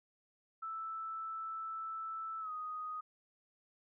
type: tone with pitch glide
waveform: sine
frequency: 1318.5 to 1247.4 Hz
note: E6 to D#6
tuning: 0 to +4 cents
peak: -39 dBFS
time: 0.62-3.01 s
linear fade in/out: 10 ms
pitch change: -96 cents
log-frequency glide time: 2.4-2.51 s
effects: none